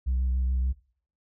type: tone with vibrato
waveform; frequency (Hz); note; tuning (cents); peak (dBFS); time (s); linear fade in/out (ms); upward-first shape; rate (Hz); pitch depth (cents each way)
sine; 63.7; C2; -46; -21; 0.06-0.73; 20; triangle; 7; 31
effects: noise-tail reverb RT60 0.5 s tail -21 dB re dry + tanh soft clip ceiling -21 dBFS